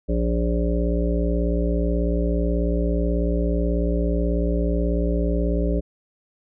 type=harmonic tone; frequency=58.27 Hz; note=A#1; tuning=in tune; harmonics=1 / 3 / 5 / 7 / 9 / 10; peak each=-21 / -26 / -28 / -29 / -31 / -31 dBFS; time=0.08-5.81 s; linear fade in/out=20 ms; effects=none